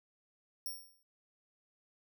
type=tone with exponential decay; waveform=10% pulse; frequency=5550 Hz; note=F8; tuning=12 cents flat; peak=-30 dBFS; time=0.66-1.03 s; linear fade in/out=1 ms; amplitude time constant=79 ms; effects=none